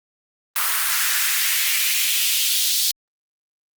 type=noise with high-pass filter sweep; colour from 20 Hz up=white; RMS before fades=-20 dBFS; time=0.56-2.91 s; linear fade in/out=0 ms; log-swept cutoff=1200 to 4000 Hz; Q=2.1; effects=Opus 32 kbps

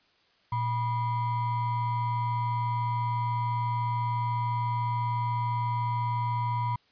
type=ring-modulated tone; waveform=triangle; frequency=547 Hz; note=C#5; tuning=23 cents flat; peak=-21 dBFS; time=0.52-6.76 s; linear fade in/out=5 ms; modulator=430 Hz; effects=white hiss -65 dBFS RMS until 6.91 s + resampled to 11025 Hz

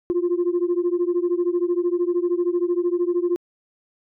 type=beating tone pair; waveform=sine; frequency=345.6 / 358.6 Hz; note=F4 / F4; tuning=-18 / +46 cents; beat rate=13 Hz; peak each=-20 / -21 dBFS; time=0.1-3.36 s; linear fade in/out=0 ms; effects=tanh soft clip ceiling -14 dBFS

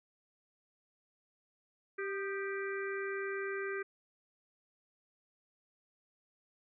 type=harmonic tone with a mistuned harmonic; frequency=392 Hz; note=G4; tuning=in tune; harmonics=1 / 3 / 4 / 5 / 6; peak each=-37 / -46 / -42 / -45 / -49 dBFS; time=1.98-3.83 s; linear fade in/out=10 ms; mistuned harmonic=3; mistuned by=+62 cents; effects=none

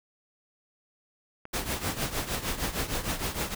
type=clicks; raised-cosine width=0.5 ms; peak=-26 / -35 dBFS; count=2; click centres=1.454 / 3.019 s
type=noise with tremolo; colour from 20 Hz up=pink; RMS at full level=-28 dBFS; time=1.53-3.55 s; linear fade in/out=10 ms; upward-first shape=triangle; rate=6.5 Hz; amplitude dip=80%
effects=none

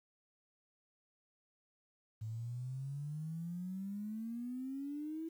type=exponential sweep; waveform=sine; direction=up; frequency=107.9 to 329.6 Hz; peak=-39 dBFS; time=2.21-5.29 s; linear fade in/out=10 ms; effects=11-bit

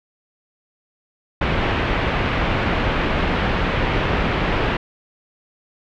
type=low-pass noise; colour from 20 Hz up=pink; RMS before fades=-20 dBFS; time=1.41-4.77 s; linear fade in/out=5 ms; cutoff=3000 Hz; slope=24 dB/octave; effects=none

